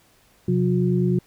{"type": "tone cluster", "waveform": "sine", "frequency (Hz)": [130, 179.9, 359.7], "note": ["C3", "F#3", "F#4"], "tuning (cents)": [-11, -48, -49], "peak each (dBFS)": [-22, -20, -24], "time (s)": [0.48, 1.19], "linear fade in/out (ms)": 5, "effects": ["pink hiss -58 dBFS RMS until 1.26 s"]}